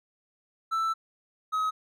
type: tone pair in turn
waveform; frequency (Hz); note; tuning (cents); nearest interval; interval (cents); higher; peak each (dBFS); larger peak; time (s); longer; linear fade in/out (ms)
triangle; 1325 / 1271.9; E6 / D#6; +9 / +38; minor second; 71; first; -23; neither; 0.71-0.94 / 1.52-1.71; first; 20
effects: none